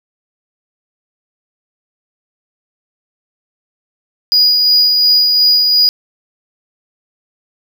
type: tone with tremolo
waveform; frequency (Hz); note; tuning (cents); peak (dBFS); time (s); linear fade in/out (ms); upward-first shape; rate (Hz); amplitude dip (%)
triangle; 4908; D#8; -25; -5; 4.32-5.89; 0; sine; 2.8; 30
effects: none